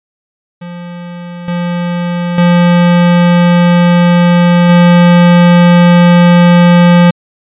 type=tone with level steps; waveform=square; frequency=174.61 Hz; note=F3; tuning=in tune; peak=-23 / -13 / -5 / -3 dBFS; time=0.61-7.11 s; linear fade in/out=10 ms; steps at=1.48 / 2.38 / 4.69 s; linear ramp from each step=2 ms; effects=resampled to 8000 Hz